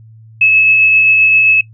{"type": "tone with tremolo", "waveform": "sine", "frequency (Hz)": 2592, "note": "E7", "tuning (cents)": -30, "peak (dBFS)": -5, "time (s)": [0.41, 1.61], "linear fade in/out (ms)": 5, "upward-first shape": "triangle", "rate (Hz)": 7.6, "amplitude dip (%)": 25, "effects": ["noise-tail reverb RT60 0.1 s tail -18 dB re dry", "added 111 Hz sine -36 dBFS peak until 1.73 s"]}